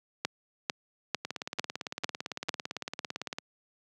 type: two click trains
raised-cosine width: 0.2 ms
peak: -17 / -10 dBFS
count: 39 / 6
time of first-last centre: 1.25-3.385 / 0.25-2.492 s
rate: 17.8 / 2.23 Hz
effects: high-pass 150 Hz 12 dB/octave